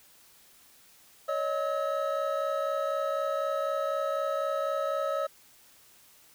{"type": "tone cluster", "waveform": "triangle", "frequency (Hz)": [559, 623, 1289], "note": ["C#5", "D#5", "E6"], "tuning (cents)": [14, 2, -39], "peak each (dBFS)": [-29, -30, -31], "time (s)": [1.28, 5.27], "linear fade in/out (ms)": 10, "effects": ["white hiss -58 dBFS RMS until 6.34 s"]}